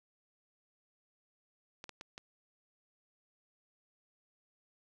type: clicks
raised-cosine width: 0.2 ms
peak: -28 dBFS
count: 4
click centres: 1.841 / 1.893 / 2.011 / 2.179 s
effects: none